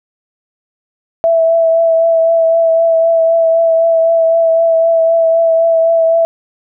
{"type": "tone with vibrato", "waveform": "sine", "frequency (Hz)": 659.3, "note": "E5", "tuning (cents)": 0, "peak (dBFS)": -7, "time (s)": [1.24, 6.25], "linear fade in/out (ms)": 0, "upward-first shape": "triangle", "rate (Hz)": 3.9, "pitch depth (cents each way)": 22, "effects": []}